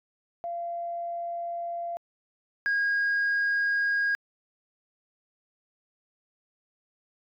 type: tone pair in turn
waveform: sine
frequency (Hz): 687 / 1634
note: F5 / G#6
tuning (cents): -29 / -29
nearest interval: octave + minor third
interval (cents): 1500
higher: second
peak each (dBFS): -30 / -21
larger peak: second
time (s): 0.44-1.97 / 2.66-4.15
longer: first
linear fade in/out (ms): 0
effects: tanh soft clip ceiling -21 dBFS